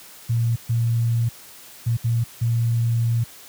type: tone bursts at uneven times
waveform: sine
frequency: 116.54 Hz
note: A#2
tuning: in tune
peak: -17 dBFS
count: 5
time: 0.29-0.56 / 0.69-1.29 / 1.86-1.97 / 2.04-2.24 / 2.41-3.24 s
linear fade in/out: 10 ms
effects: white hiss -44 dBFS RMS until 3.48 s + high-pass 60 Hz 12 dB/octave